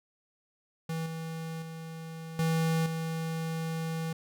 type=tone with level steps; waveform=square; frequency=162.5 Hz; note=E3; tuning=24 cents flat; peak=-32 / -36 / -40 / -26 / -32 dBFS; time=0.89-4.13 s; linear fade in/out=5 ms; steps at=1.06 / 1.62 / 2.39 / 2.86 s; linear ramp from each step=2 ms; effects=none